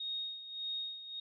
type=tone with tremolo; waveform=sine; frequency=3729 Hz; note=A#7; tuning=in tune; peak=-35 dBFS; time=0-1.2 s; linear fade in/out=5 ms; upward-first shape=sine; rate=1.7 Hz; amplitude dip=70%; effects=none